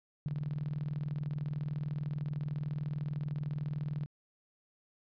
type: tone with tremolo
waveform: sine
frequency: 146.83 Hz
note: D3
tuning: in tune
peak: -31 dBFS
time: 0.26-4.06 s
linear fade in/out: 0 ms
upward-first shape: square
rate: 20 Hz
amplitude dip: 65%
effects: resampled to 11025 Hz